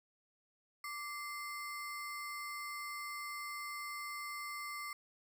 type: ring-modulated tone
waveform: square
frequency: 1627 Hz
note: G#6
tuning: 36 cents flat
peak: -39 dBFS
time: 0.84-4.93 s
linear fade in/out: 2 ms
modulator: 455 Hz
effects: none